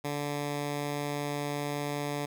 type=tone; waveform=10% pulse; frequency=145.2 Hz; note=D3; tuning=19 cents flat; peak=-23 dBFS; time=0.04-2.26 s; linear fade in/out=10 ms; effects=none